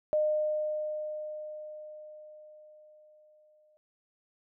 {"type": "tone with exponential decay", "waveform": "sine", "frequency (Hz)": 610, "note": "D#5", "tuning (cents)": -34, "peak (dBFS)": -23, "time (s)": [0.13, 3.77], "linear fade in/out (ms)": 0, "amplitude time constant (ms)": 790, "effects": []}